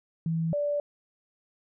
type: tone pair in turn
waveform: sine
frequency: 163.5 / 582.6 Hz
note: E3 / D5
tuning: -14 / -14 cents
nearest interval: octave + minor seventh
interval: 2200 cents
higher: second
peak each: -25 dBFS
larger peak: neither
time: 0.26-0.53 / 0.53-0.8 s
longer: neither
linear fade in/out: 2 ms
effects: none